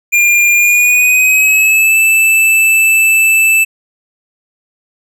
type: tone with pitch glide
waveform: square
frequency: 2405 to 2638 Hz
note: D7 to E7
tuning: +41 to +1 cents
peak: -7 dBFS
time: 0.12-3.65 s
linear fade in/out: 20 ms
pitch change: +160 cents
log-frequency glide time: 0.54-1.97 s
effects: none